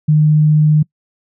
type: tone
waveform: sine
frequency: 152.5 Hz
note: D#3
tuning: 34 cents flat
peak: -7 dBFS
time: 0.08-0.83 s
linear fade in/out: 10 ms
effects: noise-tail reverb RT60 0.1 s tail -25 dB re dry